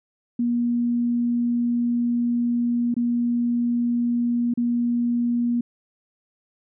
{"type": "tone with dropouts", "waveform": "sine", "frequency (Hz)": 238.9, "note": "A#3", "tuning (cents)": 43, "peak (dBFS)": -19, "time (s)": [0.39, 5.61], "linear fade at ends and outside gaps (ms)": 5, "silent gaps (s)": [[2.942, 2.965], [4.539, 4.574]], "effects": []}